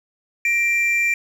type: tone pair together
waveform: triangle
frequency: 1875.5 / 2363 Hz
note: A#6 / D7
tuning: +10 / +10 cents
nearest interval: major third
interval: 400 cents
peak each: -25 / -15 dBFS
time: 0.45-1.14 s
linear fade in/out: 2 ms
effects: none